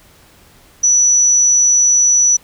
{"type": "tone", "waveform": "sine", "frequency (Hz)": 5920, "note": "F#8", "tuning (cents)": 0, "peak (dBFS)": -8, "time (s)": [0.83, 2.37], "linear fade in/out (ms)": 10, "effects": ["pink hiss -47 dBFS RMS until 2.43 s"]}